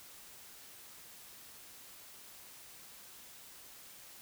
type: silence
effects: white hiss -54 dBFS RMS until 4.21 s